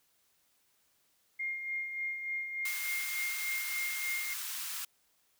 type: tone with tremolo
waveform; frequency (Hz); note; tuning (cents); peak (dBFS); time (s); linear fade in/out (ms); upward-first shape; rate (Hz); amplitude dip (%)
sine; 2124; C7; +25; -32; 1.39-4.34; 10; sine; 3.4; 50
type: high-pass noise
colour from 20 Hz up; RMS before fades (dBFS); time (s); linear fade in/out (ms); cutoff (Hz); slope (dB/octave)
white; -39; 2.65-4.85; 5; 1100; 24
effects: white hiss -72 dBFS RMS until 5.39 s